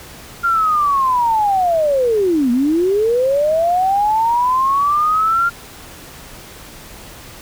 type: linear two-way sweep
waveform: sine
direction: down then up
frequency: 1401 to 233.1 to 1401 Hz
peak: -12 dBFS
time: 0.43-5.5 s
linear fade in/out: 20 ms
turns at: 2.51 s
effects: pink hiss -37 dBFS RMS until 7.41 s